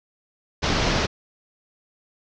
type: low-pass noise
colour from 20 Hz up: pink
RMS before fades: -22 dBFS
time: 0.62-1.07 s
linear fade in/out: 20 ms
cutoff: 6000 Hz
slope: 48 dB/octave
effects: none